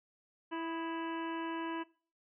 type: harmonic tone with a mistuned harmonic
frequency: 329.6 Hz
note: E4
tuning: in tune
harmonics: 1 / 2 / 3 / 4 / 5 / 6 / 7 / 8 / 9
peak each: -38 / -48 / -41 / -54 / -47 / -56 / -57 / -53 / -53 dBFS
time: 0.51-1.84 s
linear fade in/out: 20 ms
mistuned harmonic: 4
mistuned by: -69 cents
effects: noise-tail reverb RT60 0.4 s tail -21 dB re dry